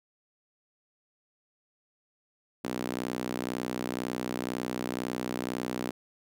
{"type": "tone with high-pass filter", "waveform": "sawtooth", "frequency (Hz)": 62, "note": "B1", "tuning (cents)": 7, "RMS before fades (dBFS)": -34, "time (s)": [2.64, 5.91], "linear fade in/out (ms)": 5, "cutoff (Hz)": 260, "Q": 1.7, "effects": []}